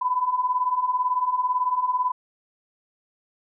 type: beating tone pair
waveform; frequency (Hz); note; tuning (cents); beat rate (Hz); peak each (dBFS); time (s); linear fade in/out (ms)
sine; 987.8 / 1005.8; B5 / B5; 0 / +31; 18; -26 / -22; 0.01-2.12; 10
effects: none